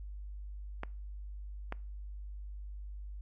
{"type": "clicks", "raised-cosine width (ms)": 0.5, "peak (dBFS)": -22, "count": 2, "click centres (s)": [0.834, 1.724], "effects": ["noise-tail reverb RT60 0.4 s tail -24 dB re dry", "added 50 Hz sine -41 dBFS peak until 3.21 s"]}